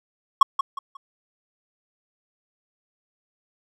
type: tone with echo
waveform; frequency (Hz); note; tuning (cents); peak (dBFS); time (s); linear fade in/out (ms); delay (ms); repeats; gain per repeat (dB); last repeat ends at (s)
triangle; 1100; C#6; -14; -6; 0.41-0.43; 5; 180; 3; -10; 0.97
effects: none